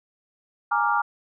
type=chord; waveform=sine; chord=Bb dominant seventh; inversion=third; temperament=equal; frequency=830.6 / 932.3 / 1174.7 / 1396.9 Hz; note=Ab5 / Bb5 / D6 / F6; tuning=0 / 0 / 0 / 0 cents; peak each=-25 dBFS; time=0.71-1.02 s; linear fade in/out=10 ms; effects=none